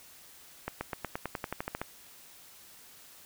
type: accelerating click train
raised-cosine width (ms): 0.5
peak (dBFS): -18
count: 13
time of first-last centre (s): 0.68-1.816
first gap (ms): 130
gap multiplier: 0.94
effects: white hiss -54 dBFS RMS until 3.25 s